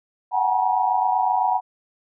sine tone cluster, 731 / 759 / 849 / 956 Hz, F#5 / F#5 / G#5 / A#5, -21 / +44 / +38 / +43 cents, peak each -26 / -22 / -24 / -22 dBFS, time 0.31-1.61 s, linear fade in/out 50 ms, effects none

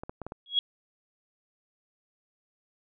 clicks, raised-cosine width 1 ms, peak -23 dBFS, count 5, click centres 0.035 / 0.095 / 0.217 / 0.266 / 0.321 s
sine tone with exponential growth, 3319 Hz, G#7, 2 cents flat, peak -17 dBFS, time 0.46-0.59 s, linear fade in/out 1 ms, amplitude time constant 27 ms
effects none

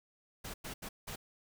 pink noise bursts at uneven times, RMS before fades -43 dBFS, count 4, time 0.44-0.54 / 0.64-0.74 / 0.82-0.89 / 1.07-1.16 s, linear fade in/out 10 ms, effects none

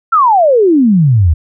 sine exponential sweep, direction down, 1391 to 73.9 Hz, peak -5 dBFS, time 0.12-1.34 s, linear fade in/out 10 ms, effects none

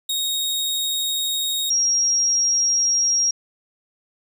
sawtooth / sine tone pair in turn, 3752 / 5622 Hz, A#7 / F8, +11 / +11 cents, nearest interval perfect fifth, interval 700 cents, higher second, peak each -18 / -16 dBFS, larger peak second, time 0.09-1.7 / 1.7-3.31 s, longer neither, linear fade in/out 5 ms, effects 9-bit

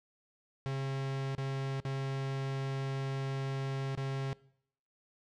45% pulse tone with dropouts, 135.3 Hz, C#3, 42 cents flat, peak -33 dBFS, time 0.66-4.33 s, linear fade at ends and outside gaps 0 ms, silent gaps 1.35-1.381 / 1.801-1.851 / 3.951-3.975 s, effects noise-tail reverb RT60 0.7 s tail -22 dB re dry + low-pass 5000 Hz 12 dB/octave

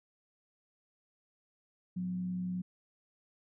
sine tone with frequency modulation, 181.6 Hz, F#3, 32 cents flat, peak -33 dBFS, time 1.96-2.62 s, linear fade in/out 10 ms, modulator 70.7 Hz, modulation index 0.25, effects none

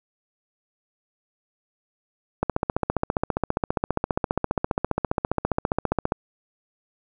click train, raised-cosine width 1 ms, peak -7 dBFS, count 56, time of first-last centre 2.43-6.121 s, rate 14.9 Hz, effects none

